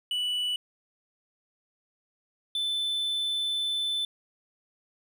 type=tone pair in turn; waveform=triangle; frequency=2960 / 3520 Hz; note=F#7 / A7; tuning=0 / 0 cents; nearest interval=minor third; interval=300 cents; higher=second; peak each=-25 dBFS; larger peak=neither; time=0.11-0.56 / 2.55-4.05 s; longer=second; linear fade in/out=2 ms; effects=none